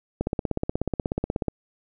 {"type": "click train", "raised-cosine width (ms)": 2, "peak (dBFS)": -11, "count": 22, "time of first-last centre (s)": [0.21, 1.483], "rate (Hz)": 16.5, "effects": []}